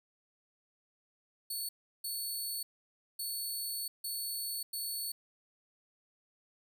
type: tone bursts at uneven times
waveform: 10% pulse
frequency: 4435 Hz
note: C#8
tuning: in tune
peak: -29 dBFS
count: 5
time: 1.5-1.69 / 2.04-2.63 / 3.19-3.88 / 4.04-4.63 / 4.73-5.12 s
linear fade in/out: 5 ms
effects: none